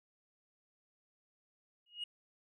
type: tone with exponential growth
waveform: sine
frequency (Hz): 2877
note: F#7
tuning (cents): -49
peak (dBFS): -33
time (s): 1.86-2.04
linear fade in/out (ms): 5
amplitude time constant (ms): 37
effects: tanh soft clip ceiling -34 dBFS